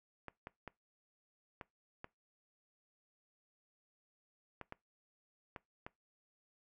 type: clicks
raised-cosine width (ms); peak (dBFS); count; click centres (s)
0.5; -30; 9; 0.283 / 0.471 / 0.677 / 1.612 / 2.044 / 4.613 / 4.724 / 5.562 / 5.865
effects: noise-tail reverb RT60 0.2 s tail -22 dB re dry